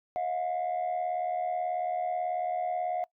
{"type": "tone pair together", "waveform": "sine", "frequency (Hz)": [639.7, 718], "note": ["D#5", "F5"], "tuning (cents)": [48, 48], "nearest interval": "major second", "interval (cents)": 200, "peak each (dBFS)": [-32, -28], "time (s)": [0.16, 3.04], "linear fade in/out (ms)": 0, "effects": ["noise-tail reverb RT60 0.1 s tail -22 dB re dry", "tanh soft clip ceiling -25 dBFS"]}